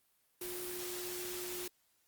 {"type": "tone in noise", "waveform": "sine", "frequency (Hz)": 358.7, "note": "F4", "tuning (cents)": 46, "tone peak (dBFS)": -43, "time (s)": [0.41, 1.68], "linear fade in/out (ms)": 5, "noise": "white", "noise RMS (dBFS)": -43, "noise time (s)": [0.41, 1.68], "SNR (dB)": -3, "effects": ["white hiss -74 dBFS RMS until 2.07 s", "Opus 32 kbps"]}